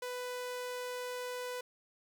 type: tone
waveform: sawtooth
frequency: 496.7 Hz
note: B4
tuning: 10 cents sharp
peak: -34 dBFS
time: 0.02-1.61 s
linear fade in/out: 5 ms
effects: none